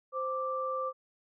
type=tone pair together; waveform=sine; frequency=521.5 / 1174.7 Hz; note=C5 / D6; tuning=-6 / 0 cents; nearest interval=octave + major second; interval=1406 cents; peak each=-34 / -33 dBFS; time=0.12-0.93 s; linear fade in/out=50 ms; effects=none